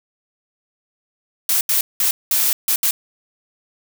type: noise bursts at uneven times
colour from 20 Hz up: blue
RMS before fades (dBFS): -17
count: 6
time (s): 1.49-1.61 / 1.69-1.81 / 2-2.11 / 2.31-2.53 / 2.68-2.76 / 2.83-2.91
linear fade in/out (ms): 2
effects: none